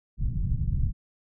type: low-pass noise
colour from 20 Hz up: pink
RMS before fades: -26 dBFS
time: 0.17-0.93 s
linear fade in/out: 50 ms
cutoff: 150 Hz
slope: 24 dB/octave
effects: none